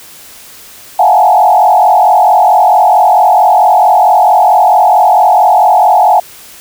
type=tone with frequency modulation; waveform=sine; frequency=784 Hz; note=G5; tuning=in tune; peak=-3 dBFS; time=0.99-6.2 s; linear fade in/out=5 ms; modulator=44.5 Hz; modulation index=2.3; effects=white hiss -34 dBFS RMS until 6.6 s